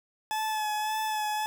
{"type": "tone with vibrato", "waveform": "40% pulse", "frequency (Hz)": 859, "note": "A5", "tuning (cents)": -42, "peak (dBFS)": -27, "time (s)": [0.31, 1.46], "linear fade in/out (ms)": 0, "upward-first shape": "sine", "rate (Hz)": 1.8, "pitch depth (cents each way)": 24, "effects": []}